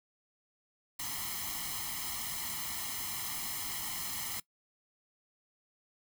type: noise with comb filter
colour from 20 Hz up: white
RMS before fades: -38 dBFS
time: 0.99-4.4 s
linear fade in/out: 5 ms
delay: 0.97 ms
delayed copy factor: +0.8
effects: noise-tail reverb RT60 0.1 s tail -20 dB re dry